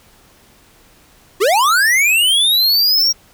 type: linear sweep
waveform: square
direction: up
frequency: 343.2 to 5670 Hz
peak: -11 dBFS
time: 1.4-3.13 s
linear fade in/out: 20 ms
effects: pink hiss -49 dBFS RMS until 3.33 s